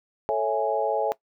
sine chord, A major seventh, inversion none, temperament equal, 440 / 554.4 / 659.3 / 830.6 Hz, A4 / C#5 / E5 / G#5, 0 / 0 / 0 / 0 cents, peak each -27 dBFS, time 0.29-1.12 s, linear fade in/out 0 ms, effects noise-tail reverb RT60 0.1 s tail -19 dB re dry

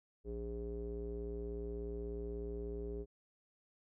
square tone with low-pass filter, 58.27 Hz, A#1, in tune, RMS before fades -42 dBFS, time 0.24-3.06 s, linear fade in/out 50 ms, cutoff 420 Hz, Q 7.6, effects none

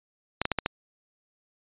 clicks, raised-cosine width 0.3 ms, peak -9 dBFS, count 5, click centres 0.416 / 0.454 / 0.517 / 0.587 / 0.661 s, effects resampled to 8000 Hz

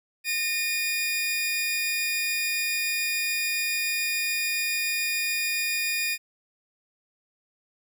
sawtooth tone pair together, 1835 / 2449 Hz, A#6 / D#7, -28 / -28 cents, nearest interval perfect fourth, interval 500 cents, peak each -30 / -22 dBFS, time 0.24-6.18 s, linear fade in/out 50 ms, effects none

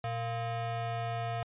square ring-modulated tone, 289.5 Hz, D4, 25 cents flat, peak -30 dBFS, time 0.04-1.43 s, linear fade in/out 2 ms, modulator 407 Hz, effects resampled to 8000 Hz

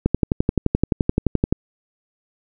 click train, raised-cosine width 3 ms, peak -3 dBFS, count 18, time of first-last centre 0.06-1.526 s, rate 11.6 Hz, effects none

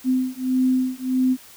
sine beating tone pair, 256.2 / 257.8 Hz, C4 / C4, -36 / -26 cents, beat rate 1.6 Hz, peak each -21 dBFS, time 0.04-1.37 s, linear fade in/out 50 ms, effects white hiss -46 dBFS RMS until 1.56 s

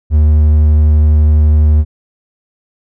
triangle tone, 76 Hz, D#2, 40 cents flat, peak -3 dBFS, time 0.1-1.85 s, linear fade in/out 50 ms, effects none

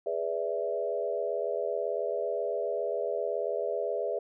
sine chord, E dominant seventh, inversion first, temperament equal with one note detuned, 415.3 / 493.9 / 581.3 / 659.3 Hz, G#4 / B4 / D5 / E5, 0 / 0 / -18 / 0 cents, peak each -34 dBFS, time 0.06-4.19 s, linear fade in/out 5 ms, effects none

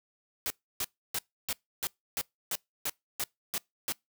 white noise bursts, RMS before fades -32 dBFS, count 11, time 0.46-3.922 s, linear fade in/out 0 ms, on 42 ms, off 300 ms, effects noise-tail reverb RT60 0.2 s tail -26 dB re dry

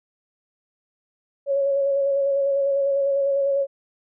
sine tone with vibrato, 554.4 Hz, C#5, in tune, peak -18 dBFS, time 1.46-3.67 s, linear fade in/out 50 ms, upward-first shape square, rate 10 Hz, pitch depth 18 cents each way, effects none

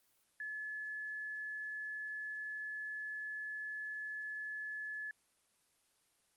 sine tone, 1716 Hz, A6, 44 cents flat, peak -40 dBFS, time 0.4-5.11 s, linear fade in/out 2 ms, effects white hiss -74 dBFS RMS until 6.36 s + Opus 24 kbps

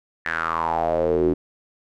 square tone with band-pass filter sweep, 41.06 Hz, E1, 6 cents flat, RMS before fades -22 dBFS, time 0.25-1.34 s, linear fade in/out 10 ms, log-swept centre 1800 to 320 Hz, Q 6.5, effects none

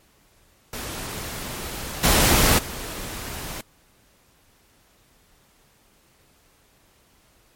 pink noise with level steps, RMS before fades -32 / -17 / -33 dBFS, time 0.73-3.61 s, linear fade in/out 2 ms, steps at 2.03 / 2.58 s, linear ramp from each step 10 ms, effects pink hiss -59 dBFS RMS until 7.55 s + MP3 64 kbps

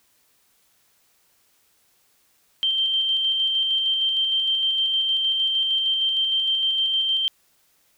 sine tone with tremolo, 3138 Hz, G7, 1 cent sharp, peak -18 dBFS, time 2.63-7.28 s, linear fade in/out 0 ms, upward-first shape square, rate 6.5 Hz, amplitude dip 25%, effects white hiss -63 dBFS RMS until 7.97 s

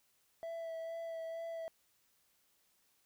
triangle tone with vibrato, 659.3 Hz, E5, in tune, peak -38 dBFS, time 0.43-1.68 s, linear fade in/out 0 ms, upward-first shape sine, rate 2.2 Hz, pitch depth 17 cents each way, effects white hiss -74 dBFS RMS until 3.05 s

